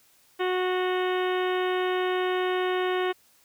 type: harmonic tone with a mistuned harmonic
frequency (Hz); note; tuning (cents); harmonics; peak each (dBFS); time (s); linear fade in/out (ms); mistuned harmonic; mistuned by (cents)
367; F#4; -14; 1 / 2 / 3 / 4 / 5 / 6 / 7 / 8 / 9 / 10; -25 / -32 / -34 / -37 / -36 / -40 / -43 / -40 / -46 / -45; 0.39-3.13; 20; 9; -62
effects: white hiss -61 dBFS RMS until 3.44 s